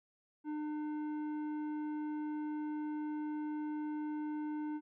sine tone with tanh clipping, 302 Hz, D4, 48 cents sharp, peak -38 dBFS, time 0.44-4.81 s, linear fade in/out 50 ms, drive 10 dB, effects none

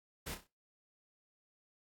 pink noise with echo, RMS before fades -42 dBFS, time 0.26-0.35 s, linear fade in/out 10 ms, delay 31 ms, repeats 4, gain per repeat -8 dB, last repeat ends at 0.474 s, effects noise-tail reverb RT60 0.3 s tail -25 dB re dry + AAC 64 kbps

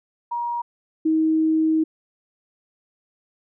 sine tone pair in turn, 950 / 317 Hz, A#5 / D#4, +33 / +32 cents, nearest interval octave + perfect fifth, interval 1901 cents, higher first, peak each -23 / -16 dBFS, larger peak second, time 0.31-0.62 / 1.05-1.84 s, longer second, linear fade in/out 10 ms, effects none

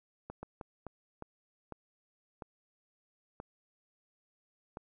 slowing click train, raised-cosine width 1 ms, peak -28 dBFS, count 9, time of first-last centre 0.3-4.771 s, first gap 130 ms, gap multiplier 1.4, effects none

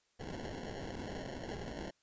white noise with sample-and-hold, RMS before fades -43 dBFS, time 0.19-1.91 s, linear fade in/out 10 ms, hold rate 1225 Hz, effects white hiss -75 dBFS RMS until 2.02 s + resampled to 16000 Hz

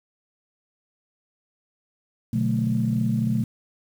sine chord, B minor seventh, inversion none, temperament equal, 123.47 / 146.83 / 185 / 220 Hz, B2 / D3 / F#3 / A3, 0 / 0 / 0 / 0 cents, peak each -24 / -29 / -28 / -23 dBFS, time 2.33-3.44 s, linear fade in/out 5 ms, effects tanh soft clip ceiling -11 dBFS + 8-bit

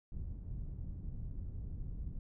pink low-pass noise, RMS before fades -42 dBFS, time 0.12-2.19 s, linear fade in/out 5 ms, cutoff 110 Hz, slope 12 dB/octave, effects none

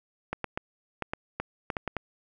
clicks, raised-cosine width 0.5 ms, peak -15 dBFS, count 10, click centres 0.33 / 0.443 / 0.575 / 1.023 / 1.135 / 1.4 / 1.702 / 1.768 / 1.877 / 1.967 s, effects none

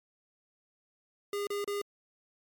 square tone bursts, 406.7 Hz, G#4, 36 cents flat, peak -32 dBFS, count 3, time 1.33-1.816 s, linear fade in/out 2 ms, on 140 ms, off 33 ms, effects MP3 96 kbps

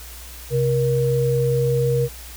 sine tone pair together, 132.7 / 472.9 Hz, C3 / A#4, +25 / +25 cents, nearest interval octave + minor seventh, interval 2200 cents, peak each -19 dBFS, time 0.5-2.09 s, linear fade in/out 50 ms, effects added 60 Hz sine -38 dBFS peak until 2.36 s + white hiss -40 dBFS RMS until 2.36 s

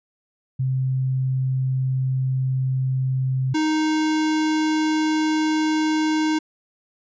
sine / square tone pair in turn, 130.81 / 311.1 Hz, C3 / D#4, 0 / 0 cents, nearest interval octave + minor third, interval 1500 cents, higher second, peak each -19 dBFS, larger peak neither, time 0.59-3.54 / 3.54-6.39 s, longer first, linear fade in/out 10 ms, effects resampled to 16000 Hz

